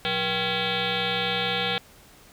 sine tone with frequency modulation, 1975.5 Hz, B6, in tune, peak -23 dBFS, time 0.05-1.78 s, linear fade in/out 0 ms, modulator 299 Hz, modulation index 6, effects pink hiss -52 dBFS RMS until 2.32 s

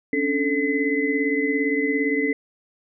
sine tone cluster, 272.7 / 290.2 / 440.2 / 2030 Hz, C#4 / D4 / A4 / B6, -28 / -21 / +1 / +47 cents, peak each -25 dBFS, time 0.13-2.33 s, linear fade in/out 2 ms, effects none

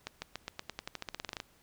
accelerating click train, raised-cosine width 0.2 ms, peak -20 dBFS, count 18, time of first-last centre 0.07-1.401 s, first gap 150 ms, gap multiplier 0.91, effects pink hiss -65 dBFS RMS until 1.62 s

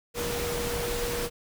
sine tone in noise, 477.3 Hz, A#4, 41 cents sharp, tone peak -31 dBFS, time 0.14-1.3 s, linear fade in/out 50 ms, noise pink, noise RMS -32 dBFS, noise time 0.14-1.3 s, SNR -2 dB, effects none

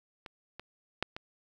clicks, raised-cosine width 0.3 ms, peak -27 / -26 / -13 / -23 dBFS, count 4, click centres 0.262 / 0.596 / 1.026 / 1.165 s, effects 9-bit

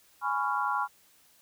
sine chord, C# dominant seventh, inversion second, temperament just, 831.5 / 997.9 / 1108.7 / 1385.9 Hz, G#5 / B5 / C#6 / E#6, +2 / +18 / 0 / -14 cents, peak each -32 dBFS, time 0.21-0.88 s, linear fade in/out 50 ms, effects white hiss -62 dBFS RMS until 1.41 s

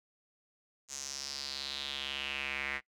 square tone with band-pass filter sweep, 69 Hz, C#2, 7 cents flat, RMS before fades -39 dBFS, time 0.88-2.81 s, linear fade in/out 50 ms, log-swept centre 6700 to 2000 Hz, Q 4.5, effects noise-tail reverb RT60 0.1 s tail -20 dB re dry

